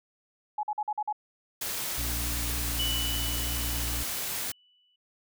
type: tone bursts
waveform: sine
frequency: 844 Hz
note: G#5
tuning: 28 cents sharp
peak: -27 dBFS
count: 6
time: 0.58-1.127 s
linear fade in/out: 5 ms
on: 52 ms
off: 47 ms
type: noise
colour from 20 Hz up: white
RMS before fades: -33 dBFS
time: 1.61-4.52 s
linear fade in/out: 5 ms
type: harmonic tone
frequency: 58.27 Hz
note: A#1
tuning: in tune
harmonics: 1 / 2 / 4 / 5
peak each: -32 / -40 / -49 / -44 dBFS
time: 1.98-4.03 s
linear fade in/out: 0 ms
type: tone with exponential decay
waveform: sine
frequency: 2968 Hz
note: F#7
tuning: 5 cents sharp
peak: -27 dBFS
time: 2.79-4.96 s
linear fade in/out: 5 ms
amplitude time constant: 470 ms
effects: none